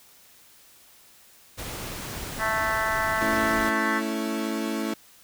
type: noise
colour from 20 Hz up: pink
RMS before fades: -35 dBFS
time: 1.57-3.71 s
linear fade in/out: 20 ms
type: harmonic tone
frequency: 220 Hz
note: A3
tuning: in tune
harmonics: 3 / 4 / 5 / 6 / 7 / 8 / 9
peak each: -31 / -31 / -31 / -31 / -31 / -31 / -31 dBFS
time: 2.38-4.02 s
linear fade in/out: 50 ms
type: chord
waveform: 35% pulse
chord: A major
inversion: none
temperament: equal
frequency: 220 / 277.2 / 329.6 Hz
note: A3 / C#4 / E4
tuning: 0 / 0 / 0 cents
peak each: -28 / -31 / -29 dBFS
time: 3.21-4.94 s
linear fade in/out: 5 ms
effects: white hiss -54 dBFS RMS until 5.23 s